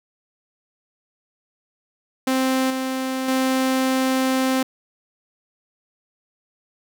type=tone with level steps; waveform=sawtooth; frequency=261.6 Hz; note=C4; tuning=in tune; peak=-14 / -19 / -14 dBFS; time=2.27-4.63 s; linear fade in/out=5 ms; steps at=2.7 / 3.28 s; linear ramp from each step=5 ms; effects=none